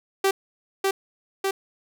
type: tone with echo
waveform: sawtooth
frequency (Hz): 388.7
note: G4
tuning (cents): -15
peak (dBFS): -14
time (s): 0.24-0.31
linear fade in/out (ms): 5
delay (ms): 600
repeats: 2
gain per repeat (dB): -2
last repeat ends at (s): 1.51
effects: none